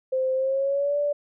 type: tone with pitch glide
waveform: sine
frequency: 521 to 581.4 Hz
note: C5 to D5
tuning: -7 to -18 cents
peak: -21 dBFS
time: 0.12-1.13 s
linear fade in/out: 10 ms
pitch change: +189 cents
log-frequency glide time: 0.34-0.98 s
effects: none